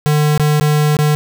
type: tone with dropouts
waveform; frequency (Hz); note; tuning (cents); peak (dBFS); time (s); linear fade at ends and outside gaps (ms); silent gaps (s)
square; 150; D3; +37; -11; 0.06-1.15; 0; 0.377-0.397 / 0.598-0.61 / 0.968-0.989
effects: none